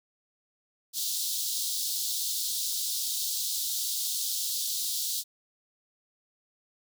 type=high-pass noise; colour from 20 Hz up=pink; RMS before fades=-31 dBFS; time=0.93-5.24 s; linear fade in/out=50 ms; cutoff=3600 Hz; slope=48 dB/octave; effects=none